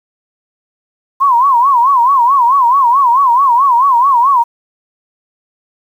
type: tone with vibrato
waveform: sine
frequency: 1027 Hz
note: C6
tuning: 33 cents flat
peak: -6 dBFS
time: 1.2-4.44 s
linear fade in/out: 20 ms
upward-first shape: sine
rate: 4.6 Hz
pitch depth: 170 cents each way
effects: 7-bit

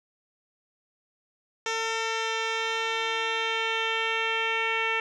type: tone with low-pass filter sweep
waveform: 10% pulse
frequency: 450.1 Hz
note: A4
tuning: 39 cents sharp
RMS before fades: -28 dBFS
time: 1.66-5 s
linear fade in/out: 2 ms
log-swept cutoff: 5100 to 2600 Hz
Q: 2.7
effects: none

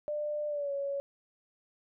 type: tone with pitch glide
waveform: sine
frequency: 596 to 559.3 Hz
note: D5 to C#5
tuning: +25 to +15 cents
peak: -31 dBFS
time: 0.08-1 s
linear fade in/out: 0 ms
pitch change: -110 cents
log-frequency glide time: 0.48-0.72 s
effects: none

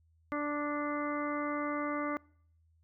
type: harmonic tone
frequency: 293.4 Hz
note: D4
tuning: 2 cents flat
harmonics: 1 / 2 / 3 / 4 / 5 / 6 / 7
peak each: -35 / -38 / -46 / -37 / -45 / -50 / -43 dBFS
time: 0.32-2.17 s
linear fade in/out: 0 ms
effects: noise-tail reverb RT60 0.6 s tail -25 dB re dry + added 81 Hz sine -65 dBFS peak until 2.83 s

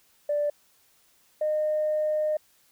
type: tone pair in turn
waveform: sine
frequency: 587.3 / 612.1 Hz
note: D5 / D#5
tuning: 0 / -28 cents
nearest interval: minor second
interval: 72 cents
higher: second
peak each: -22 dBFS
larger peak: neither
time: 0.29-0.5 / 1.41-2.37 s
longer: second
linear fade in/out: 5 ms
effects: tanh soft clip ceiling -18 dBFS + white hiss -63 dBFS RMS until 2.71 s

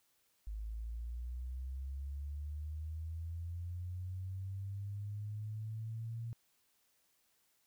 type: linear sweep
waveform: sine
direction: up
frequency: 51.91 to 116.54 Hz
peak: -39 dBFS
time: 0.47-6.33 s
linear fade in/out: 0 ms
effects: white hiss -75 dBFS RMS until 7.66 s

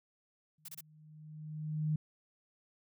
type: tone with exponential growth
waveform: sine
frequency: 153.8 Hz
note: D#3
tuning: 20 cents flat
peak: -28 dBFS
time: 0.58-1.96 s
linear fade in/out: 5 ms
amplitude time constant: 300 ms
type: noise bursts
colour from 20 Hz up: blue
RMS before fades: -46 dBFS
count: 3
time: 0.65-0.809 s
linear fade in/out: 5 ms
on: 35 ms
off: 27 ms
effects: none

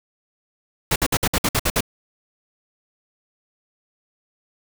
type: noise bursts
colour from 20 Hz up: pink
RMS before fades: -19 dBFS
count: 9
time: 0.91-1.807 s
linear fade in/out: 5 ms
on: 49 ms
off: 57 ms
effects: none

